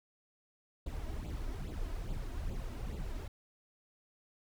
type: noise with flanger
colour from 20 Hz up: brown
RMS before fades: -39 dBFS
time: 0.86-3.28 s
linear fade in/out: 5 ms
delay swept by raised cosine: 0.26 to 3.16 ms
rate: 2.4 Hz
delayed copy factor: +0.7
effects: none